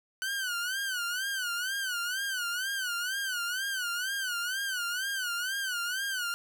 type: tone with vibrato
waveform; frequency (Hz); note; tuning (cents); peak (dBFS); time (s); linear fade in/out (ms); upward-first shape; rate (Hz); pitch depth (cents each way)
sawtooth; 1500; F#6; +23; -27; 0.22-6.34; 0; sine; 2.1; 130
effects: none